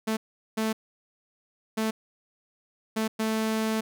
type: tone bursts at uneven times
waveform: sawtooth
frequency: 220 Hz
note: A3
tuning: in tune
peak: -21 dBFS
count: 5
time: 0.07-0.17 / 0.57-0.73 / 1.77-1.91 / 2.96-3.08 / 3.19-3.81 s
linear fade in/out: 10 ms
effects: none